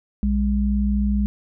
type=tone pair together; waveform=sine; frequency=60.6 / 204.1 Hz; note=B1 / G#3; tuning=-32 / -30 cents; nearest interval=octave + major sixth; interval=2102 cents; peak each=-20 dBFS; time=0.23-1.26 s; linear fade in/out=0 ms; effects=none